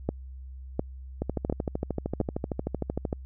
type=two click trains; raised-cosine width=2 ms; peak=-12 / -15 dBFS; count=4 / 26; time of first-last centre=0.09-2.203 / 1.22-3.128 s; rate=1.42 / 13.1 Hz; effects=added 65 Hz sine -39 dBFS peak until 3.25 s